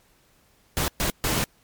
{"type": "noise bursts at uneven times", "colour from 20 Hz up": "pink", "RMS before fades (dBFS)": -24, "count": 3, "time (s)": [[0.77, 0.88], [1, 1.1], [1.24, 1.44]], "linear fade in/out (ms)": 0, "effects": ["pink hiss -61 dBFS RMS until 1.63 s", "MP3 96 kbps"]}